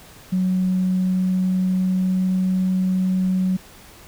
sine tone with pitch glide, 185 to 186.07 Hz, F#3 to F#3, 0 to +10 cents, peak -16 dBFS, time 0.32-3.57 s, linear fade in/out 10 ms, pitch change +10 cents, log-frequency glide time 0.92-2.44 s, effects tanh soft clip ceiling -12 dBFS + pink hiss -45 dBFS RMS until 4.07 s

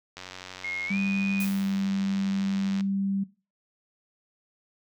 click train, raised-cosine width 0.2 ms, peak -22 dBFS, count 245, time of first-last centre 0.17-2.808 s, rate 92.5 Hz
sine tone with pitch glide, 2152 to 2472 Hz, C7 to D#7, +48 to -12 cents, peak -30 dBFS, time 0.64-1.45 s, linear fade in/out 5 ms, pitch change +240 cents, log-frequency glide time 0.86-0.98 s
sine tone, 196 Hz, G3, in tune, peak -25 dBFS, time 0.9-3.24 s, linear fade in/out 10 ms
blue noise with exponential decay, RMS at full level -34 dBFS, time 1.4-1.91 s, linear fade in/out 5 ms, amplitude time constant 110 ms
effects noise-tail reverb RT60 0.3 s tail -18 dB re dry

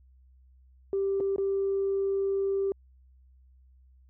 sine tone with dropouts, 392.1 Hz, G4, in tune, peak -24 dBFS, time 0.93-2.72 s, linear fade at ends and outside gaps 1 ms, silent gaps 1.202-1.206 / 1.361-1.382 s, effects tanh soft clip ceiling -20 dBFS + added 64 Hz sine -55 dBFS peak until 4.09 s

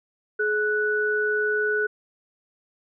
sine tone pair together, 423.5 / 1480 Hz, G#4 / F#6, +34 / 0 cents, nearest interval octave + minor seventh, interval 2166 cents, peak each -24 / -23 dBFS, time 0.39-1.87 s, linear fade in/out 10 ms, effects none

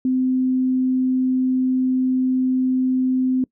sine tone, 257.4 Hz, C4, 28 cents flat, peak -16 dBFS, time 0.05-3.44 s, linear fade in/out 2 ms, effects noise-tail reverb RT60 0.1 s tail -24 dB re dry

